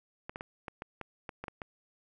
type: clicks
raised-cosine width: 0.5 ms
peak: -24 dBFS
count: 10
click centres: 0.295 / 0.359 / 0.409 / 0.682 / 0.821 / 1.013 / 1.292 / 1.44 / 1.482 / 1.618 s
effects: none